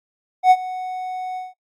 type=tone with ADSR envelope; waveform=triangle; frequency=740 Hz; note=F#5; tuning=in tune; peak=-4 dBFS; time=0.43-1.54 s; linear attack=79 ms; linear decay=49 ms; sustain=-19 dB; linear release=170 ms; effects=noise-tail reverb RT60 0.1 s tail -22 dB re dry + AAC 64 kbps